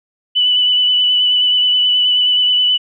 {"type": "tone with vibrato", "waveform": "sine", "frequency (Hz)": 2980, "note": "F#7", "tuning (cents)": 12, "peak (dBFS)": -10, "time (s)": [0.35, 2.78], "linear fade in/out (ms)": 20, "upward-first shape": "sine", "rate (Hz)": 9.4, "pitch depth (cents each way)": 17, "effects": []}